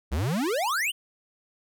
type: exponential sweep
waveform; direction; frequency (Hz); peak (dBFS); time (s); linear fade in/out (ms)
square; up; 59.8 to 3157; -25; 0.11-0.92; 20
effects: none